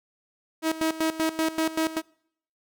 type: tone with tremolo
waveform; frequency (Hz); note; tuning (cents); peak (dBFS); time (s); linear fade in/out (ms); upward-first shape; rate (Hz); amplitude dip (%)
sawtooth; 319.9; D#4; +48; -18; 0.62-2.02; 50; square; 5.2; 80
effects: noise-tail reverb RT60 0.7 s tail -26 dB re dry